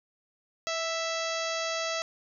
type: harmonic tone with a mistuned harmonic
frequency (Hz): 660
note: E5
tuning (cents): +2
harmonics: 1 / 2 / 3 / 4 / 5 / 6 / 7 / 8 / 9 / 10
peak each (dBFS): -33 / -36 / -38 / -39 / -40 / -41 / -41 / -42 / -43 / -43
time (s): 0.67-2.02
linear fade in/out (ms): 0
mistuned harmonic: 1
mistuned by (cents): -19
effects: none